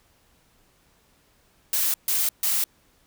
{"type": "noise bursts", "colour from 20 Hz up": "blue", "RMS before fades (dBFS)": -23, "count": 3, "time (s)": [1.73, 2.64], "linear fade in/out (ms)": 2, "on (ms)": 210, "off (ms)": 140, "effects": ["pink hiss -62 dBFS RMS until 3.06 s"]}